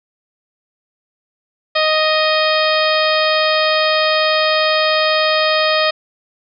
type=harmonic tone with a mistuned harmonic; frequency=622.3 Hz; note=D#5; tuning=in tune; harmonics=1 / 2 / 3 / 4 / 5 / 6 / 7 / 8; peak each=-16 / -19 / -21 / -22 / -23 / -24 / -24 / -25 dBFS; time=1.75-5.91 s; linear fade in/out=10 ms; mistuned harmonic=5; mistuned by=+38 cents; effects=none